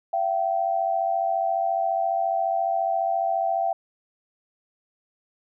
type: tone pair together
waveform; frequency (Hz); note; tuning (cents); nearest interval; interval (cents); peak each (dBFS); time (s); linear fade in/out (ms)
sine; 675.5 / 770; E5 / G5; +42 / -31; major second; 227; -24; 0.13-3.73; 5
effects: none